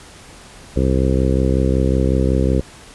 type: harmonic tone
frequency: 65.41 Hz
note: C2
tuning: in tune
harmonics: 1 / 2 / 3 / 4 / 5 / 6 / 7 / 8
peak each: -17 / -20 / -22 / -23 / -24 / -25 / -25 / -26 dBFS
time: 0.76-2.61 s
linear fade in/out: 5 ms
effects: pink hiss -41 dBFS RMS until 2.94 s + resampled to 24000 Hz